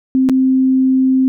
sine tone with dropouts, 261.6 Hz, C4, in tune, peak -9 dBFS, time 0.15-1.28 s, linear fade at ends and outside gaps 0 ms, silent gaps 0.289-0.296 s, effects none

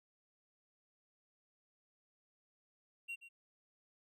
triangle tone with echo, 2751 Hz, F7, 27 cents flat, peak -39 dBFS, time 3.08-3.16 s, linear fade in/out 20 ms, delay 130 ms, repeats 1, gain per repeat -12 dB, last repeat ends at 3.29 s, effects none

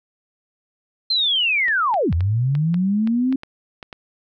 sine linear two-way sweep, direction down then up, 4186 to 77.9 to 269.8 Hz, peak -16 dBFS, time 1.1-3.36 s, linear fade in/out 5 ms, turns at 2.13 s
clicks, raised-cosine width 0.3 ms, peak -19 dBFS, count 11, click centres 1.683 / 1.941 / 2.127 / 2.207 / 2.552 / 2.743 / 3.074 / 3.326 / 3.434 / 3.828 / 3.928 s
effects none

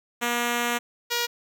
5% pulse tone pair in turn, 239.2 / 476.5 Hz, A#3 / A#4, +45 / +38 cents, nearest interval octave, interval 1193 cents, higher second, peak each -12 dBFS, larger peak neither, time 0.21-0.79 / 1.1-1.27 s, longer first, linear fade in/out 20 ms, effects none

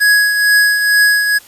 square tone with tremolo, 1669 Hz, G#6, 8 cents sharp, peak -7 dBFS, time 0-1.39 s, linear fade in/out 20 ms, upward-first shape triangle, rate 2.2 Hz, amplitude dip 55%, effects white hiss -41 dBFS RMS until 1.47 s + resampled to 32000 Hz

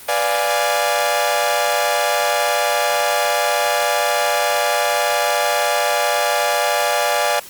sawtooth chord, B diminished seventh, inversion none, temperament equal, 493.9 / 587.3 / 698.5 / 830.6 Hz, B4 / D5 / F5 / Ab5, 0 / 0 / 0 / 0 cents, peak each -22 / -16 / -18 / -17 dBFS, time 0.08-7.4 s, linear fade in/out 10 ms, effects white hiss -38 dBFS RMS until 7.49 s + Opus 32 kbps

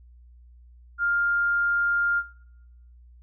sine tone, 1403 Hz, F6, 8 cents sharp, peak -21 dBFS, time 0.98-2.23 s, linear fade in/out 50 ms, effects noise-tail reverb RT60 0.8 s tail -18 dB re dry + added 60 Hz sine -48 dBFS peak until 3.22 s

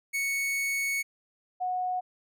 45% pulse / sine tone pair in turn, 2217 / 732.4 Hz, C#7 / F#5, 0 / -18 cents, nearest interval octave + perfect fifth, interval 1918 cents, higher first, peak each -27 dBFS, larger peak neither, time 0.13-1.03 / 1.6-2.01 s, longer first, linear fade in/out 20 ms, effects none

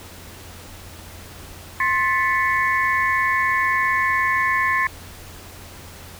sine tone cluster, 1057 / 1754 / 1990 / 2207 Hz, C6 / A6 / B6 / C#7, +17 / -6 / +13 / -8 cents, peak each -21 / -21 / -25 / -26 dBFS, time 1.8-4.87 s, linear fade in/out 2 ms, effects added 87 Hz sine -43 dBFS peak until 6.19 s + pink hiss -41 dBFS RMS until 6.19 s

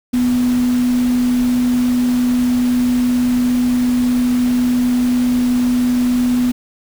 sine tone in noise, 247.1 Hz, B3, 1 cent sharp, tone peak -12 dBFS, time 0.13-6.52 s, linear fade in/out 10 ms, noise pink, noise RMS -30 dBFS, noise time 0.13-6.52 s, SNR +15 dB, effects none

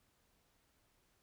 silence, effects pink hiss -75 dBFS RMS until 1.22 s

